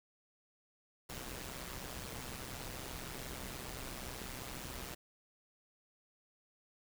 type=noise with amplitude modulation; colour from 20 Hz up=pink; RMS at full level=-42 dBFS; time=1.09-4.95 s; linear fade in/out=10 ms; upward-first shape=sine; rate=128 Hz; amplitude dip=70%; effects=none